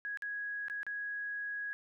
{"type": "tone with dropouts", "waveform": "sine", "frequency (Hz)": 1661.2, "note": "G#6", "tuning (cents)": 0, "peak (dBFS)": -36, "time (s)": [0.05, 1.73], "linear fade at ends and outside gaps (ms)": 0, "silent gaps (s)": [[0.173, 0.222], [0.683, 0.699], [0.831, 0.866]], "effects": []}